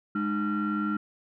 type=tone cluster; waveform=sine; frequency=207.4 / 305.7 / 1372 Hz; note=G#3 / D#4 / F6; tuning=-2 / -30 / -31 cents; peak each=-27 / -29 / -30 dBFS; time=0.15-0.97 s; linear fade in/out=5 ms; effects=tanh soft clip ceiling -21 dBFS